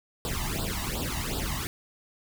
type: noise with flanger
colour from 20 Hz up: pink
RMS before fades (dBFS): -31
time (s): 0.25-1.67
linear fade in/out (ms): 0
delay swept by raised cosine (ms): 0.23 to 1.07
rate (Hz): 2.7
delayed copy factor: +1
effects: none

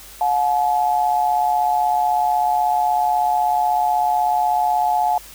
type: tone pair together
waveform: sine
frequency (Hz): 720 / 856.2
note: F#5 / A5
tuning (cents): -47 / -47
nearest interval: minor third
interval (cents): 300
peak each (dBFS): -18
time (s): 0.21-5.18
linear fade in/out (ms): 2
effects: added 50 Hz sine -47 dBFS peak until 5.34 s + white hiss -41 dBFS RMS until 5.34 s

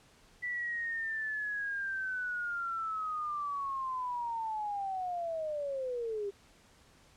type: linear sweep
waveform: sine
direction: down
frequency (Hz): 1974 to 392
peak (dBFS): -33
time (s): 0.42-6.31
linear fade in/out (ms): 20
effects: pink hiss -62 dBFS RMS until 7.16 s + low-pass 9000 Hz 12 dB/octave

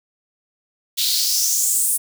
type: noise with high-pass filter sweep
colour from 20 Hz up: white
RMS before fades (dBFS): -19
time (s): 0.97-1.98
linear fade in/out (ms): 20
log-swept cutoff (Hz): 3600 to 9800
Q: 3.9
effects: none

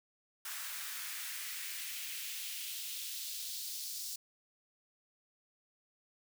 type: noise with high-pass filter sweep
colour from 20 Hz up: white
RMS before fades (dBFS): -42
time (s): 0.45-4.16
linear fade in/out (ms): 5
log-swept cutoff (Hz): 1300 to 5000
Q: 1.7
effects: none

